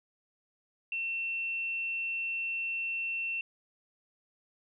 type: tone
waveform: sine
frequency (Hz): 2700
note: E7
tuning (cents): +41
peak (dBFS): -31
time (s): 0.92-3.41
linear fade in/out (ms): 2
effects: none